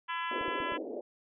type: harmonic tone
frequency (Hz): 335.7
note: E4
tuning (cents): +32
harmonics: 3 / 4 / 5 / 6 / 7 / 8 / 9 / 10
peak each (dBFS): -35 / -42 / -40 / -44 / -47 / -45 / -45 / -51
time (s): 0.08-0.78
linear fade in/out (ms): 20
type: band-pass noise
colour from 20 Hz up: pink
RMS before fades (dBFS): -39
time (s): 0.31-1.01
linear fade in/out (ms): 5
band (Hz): 280 to 640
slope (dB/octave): 48
type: clicks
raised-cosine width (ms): 2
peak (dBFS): -32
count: 4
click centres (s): 0.412 / 0.481 / 0.603 / 0.722
effects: none

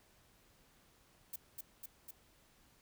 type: noise with echo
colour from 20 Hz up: violet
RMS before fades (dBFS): -43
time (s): 1.33-1.36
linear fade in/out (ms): 5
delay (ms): 250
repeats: 3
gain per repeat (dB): -2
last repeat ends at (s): 2.11
effects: pink hiss -68 dBFS RMS until 2.81 s

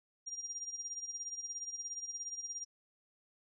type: tone with tremolo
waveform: sine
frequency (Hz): 5700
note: F8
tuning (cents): +34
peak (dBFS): -37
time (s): 0.26-2.65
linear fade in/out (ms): 20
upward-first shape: sine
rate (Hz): 17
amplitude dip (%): 70
effects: none

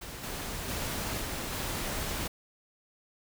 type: noise with level steps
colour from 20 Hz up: pink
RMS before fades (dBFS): -42 / -37 / -34 / -36 / -34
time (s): 0.01-2.28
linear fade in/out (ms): 10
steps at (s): 0.23 / 0.68 / 1.21 / 1.52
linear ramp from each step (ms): 10
effects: none

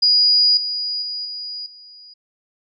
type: tone with level steps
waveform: sine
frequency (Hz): 4897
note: D#8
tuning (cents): -28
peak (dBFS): -11 / -21 / -24 / -27 / -40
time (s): 0.02-2.14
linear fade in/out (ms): 10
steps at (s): 0.57 / 1.02 / 1.25 / 1.66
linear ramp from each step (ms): 2
effects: none

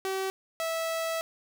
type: tone pair in turn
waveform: sawtooth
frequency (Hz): 383 / 654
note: G4 / E5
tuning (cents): -40 / -14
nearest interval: major sixth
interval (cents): 926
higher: second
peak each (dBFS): -25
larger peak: neither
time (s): 0.05-0.3 / 0.6-1.21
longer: second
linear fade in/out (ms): 0
effects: none

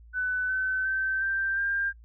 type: tone with pitch steps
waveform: sine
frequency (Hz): 1500 / 1523.6 / 1547.5 / 1571.8 / 1596.6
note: F#6 / G6 / G6 / G6 / G6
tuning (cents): +23 / -50 / -23 / +4 / +31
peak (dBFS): -25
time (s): 0.13-1.93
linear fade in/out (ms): 50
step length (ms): 360
effects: noise-tail reverb RT60 0.1 s tail -21 dB re dry + added 57 Hz sine -48 dBFS peak until 2.04 s

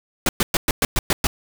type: noise bursts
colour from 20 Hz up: pink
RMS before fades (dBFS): -18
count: 8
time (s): 0.26-1.27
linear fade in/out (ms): 2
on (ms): 30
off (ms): 110
effects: none

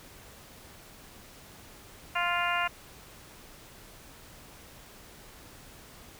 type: harmonic tone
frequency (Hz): 349.2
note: F4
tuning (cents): 0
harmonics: 2 / 3 / 4 / 5 / 6 / 7 / 8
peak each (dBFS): -33 / -32 / -32 / -36 / -36 / -36 / -35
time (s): 2.15-2.68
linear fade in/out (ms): 10
effects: pink hiss -51 dBFS RMS until 6.19 s

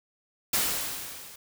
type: noise with level ramp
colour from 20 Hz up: white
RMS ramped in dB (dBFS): -24 to -47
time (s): 0.53-1.36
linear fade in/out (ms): 5
effects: none

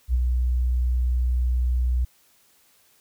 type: tone with ADSR envelope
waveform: sine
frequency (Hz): 61.74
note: B1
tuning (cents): 0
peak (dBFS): -16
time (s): 0.08-2.05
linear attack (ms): 59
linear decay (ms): 30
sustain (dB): -3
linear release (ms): 8
effects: white hiss -60 dBFS RMS until 3 s

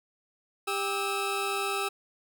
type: tone pair together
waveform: 20% pulse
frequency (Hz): 396.3 / 1298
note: G4 / E6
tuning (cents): +19 / -27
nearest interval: octave + major sixth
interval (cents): 2054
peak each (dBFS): -26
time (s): 0.67-1.89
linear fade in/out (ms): 10
effects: none

